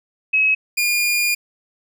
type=tone pair in turn; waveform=sine / sawtooth; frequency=2562 / 2422 Hz; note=E7 / D#7; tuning=-50 / -47 cents; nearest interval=minor second; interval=97 cents; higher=first; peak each=-13 dBFS; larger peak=neither; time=0.33-0.55 / 0.77-1.35 s; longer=second; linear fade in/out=10 ms; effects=none